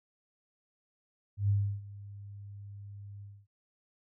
sine tone with ADSR envelope, 100.9 Hz, G#2, 49 cents flat, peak -23 dBFS, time 1.37-3.47 s, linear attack 120 ms, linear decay 320 ms, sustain -20 dB, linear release 250 ms, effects none

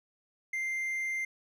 triangle tone, 2093 Hz, C7, in tune, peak -29 dBFS, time 0.53-1.25 s, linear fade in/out 5 ms, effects none

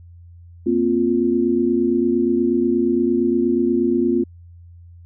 sine chord, Bb suspended second, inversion none, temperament equal, 233.1 / 261.6 / 349.2 Hz, Bb3 / C4 / F4, 0 / 0 / 0 cents, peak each -21 / -20 / -18 dBFS, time 0.66-4.24 s, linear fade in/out 10 ms, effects added 86 Hz sine -40 dBFS peak until 5.05 s

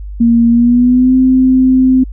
sine tone with pitch glide, 233.1 to 258.6 Hz, A#3 to C4, 0 to -20 cents, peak -5 dBFS, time 0.2-2.04 s, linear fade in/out 10 ms, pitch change +180 cents, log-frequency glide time 0.49-1.15 s, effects added 50 Hz sine -22 dBFS peak until 2.12 s

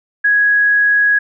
sine tone, 1664 Hz, G#6, 3 cents sharp, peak -9 dBFS, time 0.24-1.19 s, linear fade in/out 10 ms, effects none

